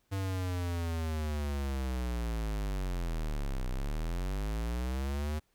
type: linear two-way sweep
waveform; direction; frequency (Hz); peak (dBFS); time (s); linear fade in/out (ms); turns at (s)
square; down then up; 98 to 30.62 to 77.4; -32; 0.11-5.4; 20; 3.68
effects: pink hiss -74 dBFS RMS until 5.54 s